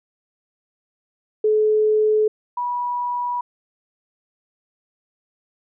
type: tone pair in turn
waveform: sine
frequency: 429.2 / 974.2 Hz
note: A4 / B5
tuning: -43 / -24 cents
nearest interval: octave + major second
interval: 1419 cents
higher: second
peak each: -14 / -21 dBFS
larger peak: first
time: 1.44-2.28 / 2.57-3.41 s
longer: neither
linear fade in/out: 5 ms
effects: none